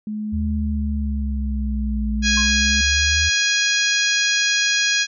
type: tone with tremolo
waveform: sine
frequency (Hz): 212.7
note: G#3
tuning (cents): +42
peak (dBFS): -22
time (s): 0.07-2.81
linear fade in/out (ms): 2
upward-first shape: triangle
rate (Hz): 0.58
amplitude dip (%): 45
type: exponential two-way sweep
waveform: sine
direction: down then up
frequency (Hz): 79 to 58.27 to 79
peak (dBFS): -21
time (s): 0.32-3.3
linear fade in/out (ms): 20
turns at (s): 2.12
type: harmonic tone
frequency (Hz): 827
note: G#5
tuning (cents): -8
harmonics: 2 / 3 / 4 / 5 / 6 / 7 / 8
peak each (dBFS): -21 / -23 / -24 / -25 / -26 / -26 / -27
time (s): 2.22-5.07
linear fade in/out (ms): 50
type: tone with exponential decay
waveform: triangle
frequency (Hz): 1059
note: C6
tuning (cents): +21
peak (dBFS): -24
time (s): 2.37-2.57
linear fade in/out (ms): 5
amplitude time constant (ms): 42
effects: none